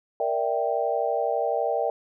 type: chord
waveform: sine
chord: E half-diminished seventh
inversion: second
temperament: equal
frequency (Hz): 466.2 / 587.3 / 659.3 / 784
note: Bb4 / D5 / E5 / G5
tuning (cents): 0 / 0 / 0 / 0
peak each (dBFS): -28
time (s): 0.2-1.9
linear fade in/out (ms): 2
effects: none